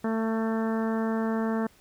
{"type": "harmonic tone", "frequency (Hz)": 223.2, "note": "A3", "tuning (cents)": 25, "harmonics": [1, 2, 3, 4, 5, 6, 7, 8], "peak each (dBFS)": [-26, -32, -36, -38, -40, -42, -43, -44], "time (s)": [0.04, 1.67], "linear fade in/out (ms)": 5, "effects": ["pink hiss -59 dBFS RMS until 1.8 s"]}